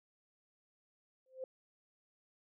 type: tone with exponential growth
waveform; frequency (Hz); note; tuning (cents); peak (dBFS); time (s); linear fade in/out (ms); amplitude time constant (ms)
sine; 520; C5; -11; -36; 1.26-1.44; 2; 39
effects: none